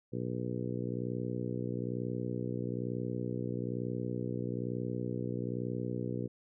harmonic tone, 61.1 Hz, B1, 18 cents flat, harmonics 2 / 3 / 4 / 5 / 6 / 7 / 8, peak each -38 / -40 / -41 / -42 / -43 / -43 / -44 dBFS, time 0.12-6.28 s, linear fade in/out 20 ms, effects none

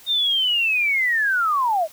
sine linear sweep, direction down, 3685 to 598 Hz, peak -17 dBFS, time 0.06-1.88 s, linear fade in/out 50 ms, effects white hiss -47 dBFS RMS until 1.92 s

